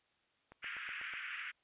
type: click train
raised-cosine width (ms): 0.5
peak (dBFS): -38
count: 6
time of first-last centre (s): 0.52-1.137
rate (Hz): 8.1
type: band-pass noise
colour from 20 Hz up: pink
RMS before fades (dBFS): -44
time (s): 0.62-1.52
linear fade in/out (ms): 20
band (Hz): 1400 to 2800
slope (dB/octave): 48
effects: white hiss -75 dBFS RMS until 1.63 s + resampled to 8000 Hz